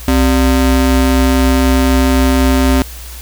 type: ring-modulated tone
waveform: square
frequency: 162.7 Hz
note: E3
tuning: 22 cents flat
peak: -6 dBFS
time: 0.08-2.82 s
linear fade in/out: 0 ms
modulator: 98.7 Hz
effects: added 60 Hz sine -28 dBFS peak until 3.21 s + white hiss -33 dBFS RMS until 3.21 s